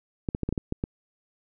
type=clicks; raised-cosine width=3 ms; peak=-14 dBFS; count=8; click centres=0.288 / 0.349 / 0.433 / 0.49 / 0.526 / 0.578 / 0.724 / 0.839 s; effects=none